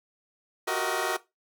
15% pulse tone cluster, 364.2 / 382.5 / 466.4 / 631 Hz, F#4 / G4 / A#4 / D#5, -27 / -42 / +1 / +24 cents, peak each -26 dBFS, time 0.67-1.17 s, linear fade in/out 10 ms, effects noise-tail reverb RT60 0.2 s tail -17 dB re dry

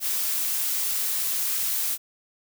blue noise, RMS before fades -26 dBFS, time 0-1.98 s, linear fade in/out 50 ms, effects none

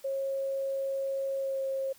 sine tone with pitch glide, 543 to 537.4 Hz, C#5 to C5, -36 to +46 cents, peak -29 dBFS, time 0.04-1.93 s, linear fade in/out 10 ms, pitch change -18 cents, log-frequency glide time 1.37-1.61 s, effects white hiss -58 dBFS RMS until 1.98 s

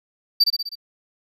triangle tone with echo, 4644 Hz, D8, 20 cents flat, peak -10 dBFS, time 0.4-0.44 s, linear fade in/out 10 ms, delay 63 ms, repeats 5, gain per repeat -4 dB, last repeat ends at 0.755 s, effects none

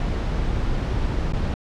brown noise with dropouts, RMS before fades -23 dBFS, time 0-1.54 s, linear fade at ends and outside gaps 2 ms, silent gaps 1.324-1.334 s, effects low-pass 5000 Hz 12 dB/octave

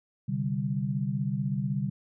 sine chord, C suspended second, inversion none, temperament equal, 130.81 / 146.83 / 196 Hz, C3 / D3 / G3, 0 / 0 / 0 cents, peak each -31 dBFS, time 0.28-1.9 s, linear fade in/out 10 ms, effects none

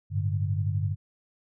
sine chord, G suspended second, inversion none, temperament equal, 98 / 110 / 146.83 Hz, G2 / A2 / D3, 0 / 0 / 0 cents, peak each -26 / -32 / -31 dBFS, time 0.1-0.96 s, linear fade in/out 50 ms, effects none

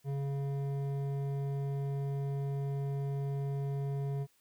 sine tone with hard clipping, 139.2 Hz, C#3, 8 cents sharp, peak -34 dBFS, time 0.04-4.27 s, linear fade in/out 50 ms, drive 10 dB, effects white hiss -70 dBFS RMS until 4.4 s

